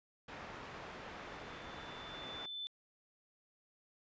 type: low-pass noise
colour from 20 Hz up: white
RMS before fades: -49 dBFS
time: 0.28-2.46 s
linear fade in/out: 5 ms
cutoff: 1600 Hz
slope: 12 dB/octave
type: tone with exponential growth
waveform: sine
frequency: 3520 Hz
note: A7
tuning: in tune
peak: -39 dBFS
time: 0.64-2.67 s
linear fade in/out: 0 ms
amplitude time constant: 440 ms
effects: resampled to 16000 Hz